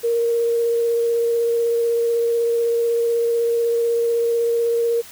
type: tone with vibrato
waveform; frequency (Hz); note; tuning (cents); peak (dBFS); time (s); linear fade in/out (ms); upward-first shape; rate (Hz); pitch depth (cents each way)
sine; 466.7; A#4; +2; -16; 0.03-5.02; 20; sine; 16; 11
effects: white hiss -41 dBFS RMS until 5.11 s